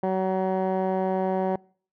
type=tone with low-pass filter; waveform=15% pulse; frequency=188.3 Hz; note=F#3; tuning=31 cents sharp; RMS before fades=-25 dBFS; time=0.03-1.56 s; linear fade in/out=5 ms; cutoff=910 Hz; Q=1.6; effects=noise-tail reverb RT60 0.5 s tail -26 dB re dry